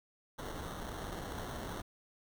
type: noise with sample-and-hold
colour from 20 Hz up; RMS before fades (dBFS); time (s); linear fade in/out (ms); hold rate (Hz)
pink; -42; 0.38-1.82; 10; 2450
effects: none